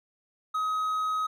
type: tone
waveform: triangle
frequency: 1266 Hz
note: D#6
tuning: 30 cents sharp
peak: -24 dBFS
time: 0.54-1.27 s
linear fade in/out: 10 ms
effects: none